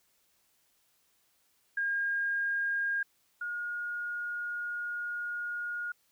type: tone pair in turn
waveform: sine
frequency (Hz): 1618 / 1432.8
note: G#6 / F6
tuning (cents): -46 / +44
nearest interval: major second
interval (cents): 210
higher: first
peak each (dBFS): -28 / -33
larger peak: first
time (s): 1.77-3.03 / 3.41-5.92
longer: second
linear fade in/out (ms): 5
effects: white hiss -71 dBFS RMS until 6.11 s